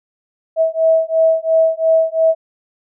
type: beating tone pair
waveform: sine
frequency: 646 / 648.9 Hz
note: E5 / E5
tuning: -35 / -27 cents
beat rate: 2.9 Hz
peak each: -14 dBFS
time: 0.56-2.35 s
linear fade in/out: 50 ms
effects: none